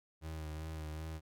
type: tone with vibrato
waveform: 35% pulse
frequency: 78.4 Hz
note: D#2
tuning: 14 cents sharp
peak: -39 dBFS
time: 0.21-1.21 s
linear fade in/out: 50 ms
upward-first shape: sine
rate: 2.6 Hz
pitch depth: 31 cents each way
effects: none